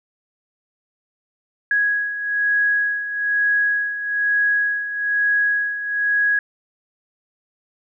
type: beating tone pair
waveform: sine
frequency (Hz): 1661.2 / 1662.3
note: G#6 / G#6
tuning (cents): 0 / +1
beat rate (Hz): 1.1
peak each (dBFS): -24 / -18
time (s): 1.71-6.39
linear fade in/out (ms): 2
effects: none